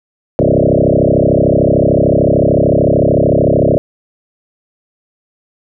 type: tone with frequency modulation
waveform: sine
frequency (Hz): 355.7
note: F4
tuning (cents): +32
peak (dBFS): -7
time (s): 0.39-3.78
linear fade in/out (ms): 0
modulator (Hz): 33.4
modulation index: 8
effects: none